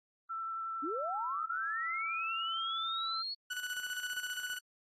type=tone with vibrato; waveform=sine; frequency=1334 Hz; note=E6; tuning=20 cents sharp; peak=-36 dBFS; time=0.29-3.23 s; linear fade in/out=20 ms; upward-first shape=sine; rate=11 Hz; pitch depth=11 cents each way
type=linear sweep; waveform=sine; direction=up; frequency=261.6 to 4400 Hz; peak=-36 dBFS; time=0.82-3.35 s; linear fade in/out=20 ms
type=tone with tremolo; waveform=30% pulse; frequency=1481 Hz; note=F#6; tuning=1 cent sharp; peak=-32 dBFS; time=3.5-4.59 s; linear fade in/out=10 ms; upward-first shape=square; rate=15 Hz; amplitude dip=55%
effects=AAC 32 kbps